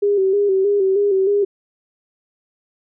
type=tone with vibrato; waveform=sine; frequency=394.7 Hz; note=G4; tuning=12 cents sharp; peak=-13 dBFS; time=0.02-1.45 s; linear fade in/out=10 ms; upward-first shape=square; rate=3.2 Hz; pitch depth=53 cents each way; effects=none